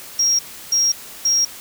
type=tone bursts; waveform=sine; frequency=5610 Hz; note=F8; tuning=7 cents sharp; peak=-12 dBFS; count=3; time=0.19-1.45 s; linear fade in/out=5 ms; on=200 ms; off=330 ms; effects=tanh soft clip ceiling -11 dBFS + white hiss -37 dBFS RMS until 1.6 s